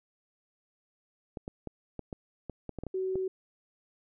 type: clicks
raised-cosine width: 2 ms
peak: -24 dBFS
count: 11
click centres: 1.372 / 1.479 / 1.673 / 1.993 / 2.128 / 2.497 / 2.693 / 2.787 / 2.836 / 2.867 / 3.156 s
type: tone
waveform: sine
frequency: 376.5 Hz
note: F#4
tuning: 30 cents sharp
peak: -29 dBFS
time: 2.94-3.28 s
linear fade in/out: 5 ms
effects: none